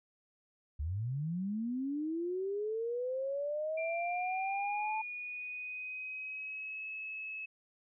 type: linear sweep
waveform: sine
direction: up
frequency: 67.2 to 880 Hz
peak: -33 dBFS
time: 0.79-5.02 s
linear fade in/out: 10 ms
type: tone with pitch glide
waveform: sine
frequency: 2371 to 2586 Hz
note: D7 to E7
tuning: +16 to -34 cents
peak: -39 dBFS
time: 3.77-7.46 s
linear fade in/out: 10 ms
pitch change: +150 cents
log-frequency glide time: 4.05-6.87 s
effects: none